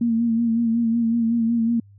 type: tone with vibrato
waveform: sine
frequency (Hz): 230.6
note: A#3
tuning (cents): -19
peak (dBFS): -17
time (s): 0.01-1.8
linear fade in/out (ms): 5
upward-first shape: sine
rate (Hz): 5.4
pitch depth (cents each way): 42
effects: added 100 Hz sine -46 dBFS peak until 1.98 s